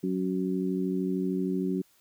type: harmonic tone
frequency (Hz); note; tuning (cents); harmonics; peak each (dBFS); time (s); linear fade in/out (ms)
93.1; F#2; +11; 2 / 3 / 4; -29 / -31 / -32; 0.03-1.82; 10
effects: white hiss -64 dBFS RMS until 2 s